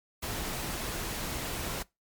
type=noise; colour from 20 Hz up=pink; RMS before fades=-35 dBFS; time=0.22-1.83 s; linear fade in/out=10 ms; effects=noise-tail reverb RT60 0.2 s tail -22 dB re dry + MP3 96 kbps